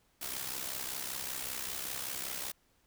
white noise with amplitude modulation, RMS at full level -36 dBFS, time 0.21-2.52 s, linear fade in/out 10 ms, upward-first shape sine, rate 65.2 Hz, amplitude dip 65%, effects pink hiss -71 dBFS RMS until 2.86 s

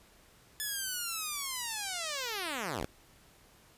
5% pulse linear sweep, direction down, 1734 to 44.92 Hz, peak -23 dBFS, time 0.6-2.85 s, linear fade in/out 0 ms, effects pink hiss -61 dBFS RMS until 3.77 s + resampled to 32000 Hz

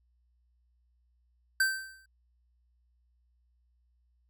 square tone with exponential decay, 1554 Hz, G6, 16 cents flat, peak -22 dBFS, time 1.6-2.06 s, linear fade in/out 5 ms, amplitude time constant 100 ms, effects added 60 Hz sine -67 dBFS peak until 4.29 s

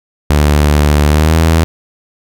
sawtooth tone with pitch glide, 74 to 81.17 Hz, D2 to E2, +14 to -26 cents, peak -3 dBFS, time 0.3-1.64 s, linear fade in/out 0 ms, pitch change +160 cents, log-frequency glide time 1.09-1.36 s, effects none

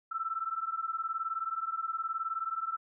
sine beating tone pair, 1318.5 / 1337.5 Hz, E6 / E6, 0 / +25 cents, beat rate 19 Hz, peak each -35 / -35 dBFS, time 0.11-2.77 s, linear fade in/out 10 ms, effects none

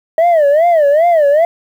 sine tone with vibrato, 628 Hz, D#5, 16 cents sharp, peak -4 dBFS, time 0.18-1.45 s, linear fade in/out 2 ms, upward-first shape sine, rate 2.5 Hz, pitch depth 190 cents each way, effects tanh soft clip ceiling -6 dBFS + 7-bit

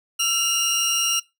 20% pulse tone pair together, 1345 / 2838 Hz, E6 / F7, +34 / +27 cents, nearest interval octave + minor second, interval 1293 cents, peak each -24 / -16 dBFS, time 0.19-1.2 s, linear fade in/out 10 ms, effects noise-tail reverb RT60 0.2 s tail -19 dB re dry

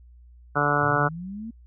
harmonic tone, 145.6 Hz, D3, 15 cents flat, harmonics 1 / 2 / 3 / 4 / 5 / 6 / 7 / 8 / 9 / 10, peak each -28 / -31 / -30 / -29 / -29 / -32 / -31 / -29 / -26 / -26 dBFS, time 0.55-1.09 s, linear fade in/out 20 ms
sine linear sweep, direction up, 103.83 to 233.1 Hz, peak -32 dBFS, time 0.82-1.51 s, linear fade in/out 10 ms
effects added 60 Hz sine -47 dBFS peak until 1.66 s

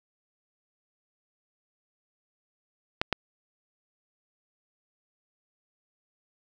clicks, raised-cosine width 0.3 ms, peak -8 dBFS, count 2, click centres 3.015 / 3.127 s, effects none

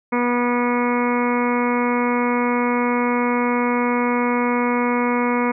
harmonic tone, 243 Hz, B3, 28 cents flat, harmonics 1 / 2 / 3 / 4 / 5 / 6 / 7 / 8 / 9 / 10, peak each -20 / -23 / -32 / -24 / -28 / -33 / -36 / -35 / -28 / -38 dBFS, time 0.12-5.52 s, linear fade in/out 10 ms, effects none

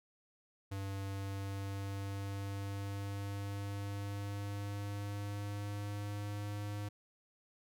square tone with pitch glide, 98 to 102.99 Hz, G2 to G#2, 0 to -14 cents, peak -39 dBFS, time 0.71-6.89 s, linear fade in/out 10 ms, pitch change +86 cents, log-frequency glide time 1.04-6.57 s, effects none

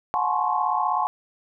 sine tone cluster, 727 / 838 / 874 / 1038 / 1097 Hz, F#5 / G#5 / A5 / C6 / C#6, -31 / +15 / -12 / -14 / -18 cents, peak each -27 dBFS, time 0.14-1.07 s, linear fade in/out 0 ms, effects none

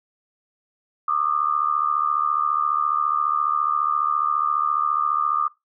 sine tone with amplitude modulation, 1207 Hz, D6, 47 cents sharp, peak -15 dBFS, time 1.08-5.48 s, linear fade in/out 5 ms, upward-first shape sine, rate 74.6 Hz, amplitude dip 90%, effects noise-tail reverb RT60 0.2 s tail -20 dB re dry

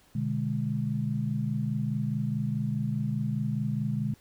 sine chord, G# diminished, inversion first, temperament equal with one note detuned, 123.47 / 148.28 / 207.7 Hz, B2 / D3 / G#3, 0 / +17 / 0 cents, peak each -31 dBFS, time 0.15-4.14 s, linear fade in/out 5 ms, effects pink hiss -61 dBFS RMS until 4.2 s

